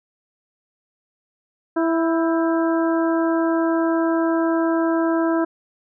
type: harmonic tone with a mistuned harmonic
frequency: 329.6 Hz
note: E4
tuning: in tune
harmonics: 1 / 2 / 3 / 4 / 5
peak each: -18 / -24 / -28 / -30 / -32 dBFS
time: 1.76-5.45 s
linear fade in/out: 10 ms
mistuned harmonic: 5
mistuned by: -57 cents
effects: none